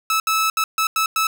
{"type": "tone bursts at uneven times", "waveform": "sawtooth", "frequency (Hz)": 1305, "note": "E6", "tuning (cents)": -18, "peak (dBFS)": -13, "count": 6, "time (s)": [[0.1, 0.2], [0.27, 0.5], [0.57, 0.64], [0.78, 0.87], [0.96, 1.06], [1.16, 1.27]], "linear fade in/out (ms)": 2, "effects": []}